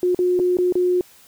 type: tone with dropouts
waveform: sine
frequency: 360 Hz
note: F#4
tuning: 47 cents flat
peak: -15 dBFS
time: 0.03-1.01 s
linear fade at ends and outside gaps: 1 ms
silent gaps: 0.147-0.19 / 0.392-0.398 / 0.57-0.586 / 0.724-0.754 s
effects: white hiss -50 dBFS RMS until 1.27 s